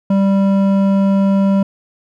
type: tone with hard clipping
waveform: sine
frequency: 196 Hz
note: G3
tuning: in tune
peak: -12 dBFS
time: 0.1-1.63 s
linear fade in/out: 5 ms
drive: 10 dB
effects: none